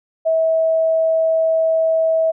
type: tone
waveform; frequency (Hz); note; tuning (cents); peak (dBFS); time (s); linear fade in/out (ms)
sine; 647; E5; -32; -13; 0.25-2.32; 20
effects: none